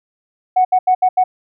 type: tone bursts at uneven times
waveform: sine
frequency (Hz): 740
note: F#5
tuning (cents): 0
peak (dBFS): -8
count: 5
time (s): 0.56-0.65 / 0.72-0.79 / 0.87-0.95 / 1.02-1.09 / 1.17-1.24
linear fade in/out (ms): 10
effects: tanh soft clip ceiling -4 dBFS